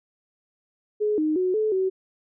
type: tone with pitch steps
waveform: sine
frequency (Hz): 421.9 / 308.8 / 368.2 / 432 / 377.9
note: G#4 / D#4 / F#4 / A4 / F#4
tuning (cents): +27 / -13 / -8 / -32 / +37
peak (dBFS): -20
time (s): 1-1.9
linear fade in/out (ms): 20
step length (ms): 180
effects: none